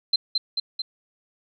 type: tone with echo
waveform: sine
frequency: 4108 Hz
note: C8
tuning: 33 cents flat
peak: -16 dBFS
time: 0.13-0.16 s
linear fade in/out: 5 ms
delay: 220 ms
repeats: 3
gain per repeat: -3 dB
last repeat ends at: 0.82 s
effects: none